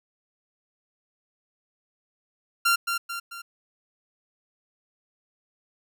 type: tone with echo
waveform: sawtooth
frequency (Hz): 1382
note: F6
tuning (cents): -19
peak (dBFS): -15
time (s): 2.65-2.76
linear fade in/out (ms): 10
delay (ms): 220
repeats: 3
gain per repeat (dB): -6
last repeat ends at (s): 3.42
effects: none